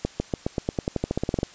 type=accelerating click train; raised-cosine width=2 ms; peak=-10 dBFS; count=17; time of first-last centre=0.05-1.431 s; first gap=150 ms; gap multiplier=0.92; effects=white hiss -48 dBFS RMS until 1.54 s + resampled to 16000 Hz